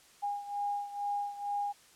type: beating tone pair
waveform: sine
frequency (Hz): 814 / 816.2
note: G#5 / G#5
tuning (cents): -35 / -30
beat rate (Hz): 2.2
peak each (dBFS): -34 / -38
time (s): 0.22-1.73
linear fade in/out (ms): 20
effects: white hiss -60 dBFS RMS until 1.95 s + low-pass 10000 Hz 12 dB/octave